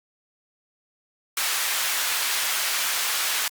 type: high-pass noise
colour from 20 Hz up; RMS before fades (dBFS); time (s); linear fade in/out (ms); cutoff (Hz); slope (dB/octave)
pink; -25; 1.37-3.48; 2; 1400; 12
effects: Opus 48 kbps